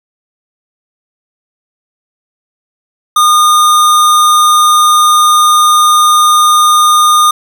square tone, 1220 Hz, D#6, 34 cents flat, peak -5 dBFS, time 3.16-7.31 s, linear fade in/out 5 ms, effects none

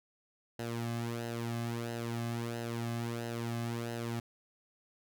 sawtooth tone with flanger, 117.1 Hz, A#2, 8 cents sharp, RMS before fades -37 dBFS, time 0.59-4.2 s, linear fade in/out 5 ms, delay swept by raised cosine 0.86 to 2.16 ms, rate 1.5 Hz, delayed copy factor -0.65, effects none

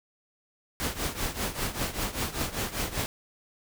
pink noise with tremolo, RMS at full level -28 dBFS, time 0.8-3.06 s, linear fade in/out 0 ms, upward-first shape triangle, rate 5.1 Hz, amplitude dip 85%, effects none

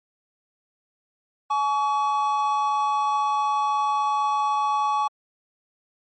triangle tone pair together, 848 / 1131.9 Hz, G#5 / C#6, +36 / +36 cents, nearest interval perfect fourth, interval 500 cents, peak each -21 dBFS, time 1.5-5.08 s, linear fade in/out 10 ms, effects MP3 32 kbps

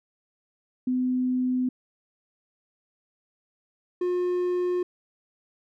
sine / triangle tone pair in turn, 253.3 / 358.2 Hz, B3 / F4, +44 / +44 cents, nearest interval tritone, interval 600 cents, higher second, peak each -22 / -21 dBFS, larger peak second, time 0.87-1.69 / 4.01-4.83 s, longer neither, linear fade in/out 5 ms, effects none

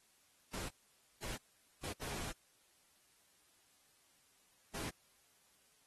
pink noise bursts at uneven times, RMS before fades -44 dBFS, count 5, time 0.53-0.69 / 1.22-1.37 / 1.83-1.93 / 2.01-2.32 / 4.74-4.9 s, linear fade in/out 10 ms, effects white hiss -71 dBFS RMS until 5.86 s + AAC 32 kbps

